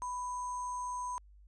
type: tone with sample-and-hold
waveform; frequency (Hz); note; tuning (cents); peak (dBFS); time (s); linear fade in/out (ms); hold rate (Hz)
sine; 992; B5; +7; -35; 0.02-1.18; 0; 7350
effects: added 50 Hz sine -55 dBFS peak until 1.47 s + resampled to 24000 Hz